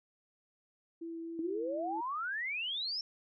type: tone with vibrato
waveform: sine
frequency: 331.3 Hz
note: E4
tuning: 9 cents sharp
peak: -39 dBFS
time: 1.01-2.01 s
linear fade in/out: 10 ms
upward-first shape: triangle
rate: 4 Hz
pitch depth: 9 cents each way
type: exponential sweep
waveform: sine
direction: up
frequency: 311.1 to 5460 Hz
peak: -34 dBFS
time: 1.39-3.01 s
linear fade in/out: 2 ms
effects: none